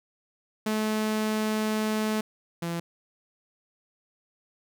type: tone pair in turn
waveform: sawtooth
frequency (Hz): 216 / 169.47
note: A3 / E3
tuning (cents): -32 / +48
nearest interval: major third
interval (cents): 420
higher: first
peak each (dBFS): -21 / -25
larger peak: first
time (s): 0.66-2.21 / 2.62-2.8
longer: first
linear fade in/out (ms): 5
effects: none